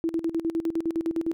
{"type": "tone with tremolo", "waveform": "sine", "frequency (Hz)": 329.5, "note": "E4", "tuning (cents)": -1, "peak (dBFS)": -22, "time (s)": [0.04, 1.33], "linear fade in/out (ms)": 0, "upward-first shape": "square", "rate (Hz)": 9.8, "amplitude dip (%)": 80, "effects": []}